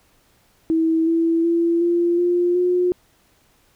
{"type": "tone with pitch steps", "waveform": "sine", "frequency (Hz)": [324.2, 330.8, 337.6, 344.5, 351.5, 358.7], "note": ["E4", "E4", "E4", "F4", "F4", "F4"], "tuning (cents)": [-29, 6, 41, -24, 11, 46], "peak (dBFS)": -15, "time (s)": [0.7, 2.92], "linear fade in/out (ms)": 0, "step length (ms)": 370, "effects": ["pink hiss -59 dBFS RMS until 3.75 s"]}